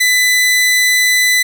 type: tone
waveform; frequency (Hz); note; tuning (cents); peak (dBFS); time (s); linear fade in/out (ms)
sawtooth; 1999; B6; +20; -6; 0-1.43; 10
effects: none